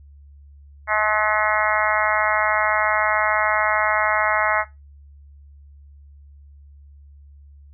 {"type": "harmonic tone", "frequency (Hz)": 213.5, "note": "G#3", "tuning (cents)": 48, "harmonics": [3, 4, 5, 6, 7, 8, 9, 10], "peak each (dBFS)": [-25, -25, -25, -25, -25, -25, -25, -25], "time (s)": [0.87, 4.65], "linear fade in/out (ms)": 50, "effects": ["noise-tail reverb RT60 0.2 s tail -17 dB re dry", "added 71 Hz sine -43 dBFS peak until 7.73 s"]}